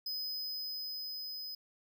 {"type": "tone with level ramp", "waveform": "square", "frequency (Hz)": 5030, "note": "D#8", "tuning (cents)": 18, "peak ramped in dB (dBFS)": [-36, -41], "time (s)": [0.06, 1.55], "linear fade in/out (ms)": 5, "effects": []}